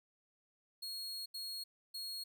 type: tone bursts at uneven times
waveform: 40% pulse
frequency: 4300 Hz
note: C8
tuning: 47 cents sharp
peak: -40 dBFS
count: 3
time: 0.82-1.26 / 1.34-1.64 / 1.94-2.24 s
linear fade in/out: 10 ms
effects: none